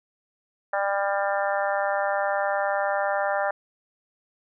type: harmonic tone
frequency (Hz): 198.9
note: G3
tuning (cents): +25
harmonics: 3 / 4 / 5 / 6 / 7 / 8 / 9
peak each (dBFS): -26 / -27 / -34 / -35 / -32 / -35 / -33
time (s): 0.73-3.51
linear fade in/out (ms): 5
effects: none